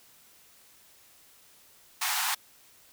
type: high-pass noise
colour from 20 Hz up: pink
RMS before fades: -29 dBFS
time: 2.01-2.35 s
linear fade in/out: 10 ms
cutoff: 740 Hz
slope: 96 dB/octave
effects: white hiss -58 dBFS RMS until 2.92 s